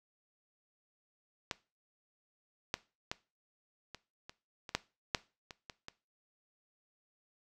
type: clicks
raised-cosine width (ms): 0.2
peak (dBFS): -17 / -14 / -18 / -27 / -29 / -27 / -12 / -11 / -28 / -27 / -26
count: 11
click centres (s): 1.512 / 2.741 / 3.115 / 3.947 / 4.295 / 4.692 / 4.75 / 5.148 / 5.508 / 5.698 / 5.884
effects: noise-tail reverb RT60 0.3 s tail -19 dB re dry